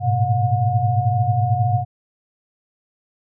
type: tone cluster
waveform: sine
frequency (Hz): 103.6 / 112.8 / 125.9 / 721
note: G#2 / A2 / B2 / F#5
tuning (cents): -4 / +44 / +34 / -45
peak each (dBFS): -21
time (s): 0-1.85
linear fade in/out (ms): 50
effects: none